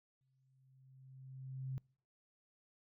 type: tone with exponential growth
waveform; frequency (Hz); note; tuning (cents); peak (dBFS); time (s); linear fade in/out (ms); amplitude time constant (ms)
sine; 131.9; C3; +14; -37; 0.21-1.78; 0; 340
effects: noise-tail reverb RT60 0.5 s tail -26 dB re dry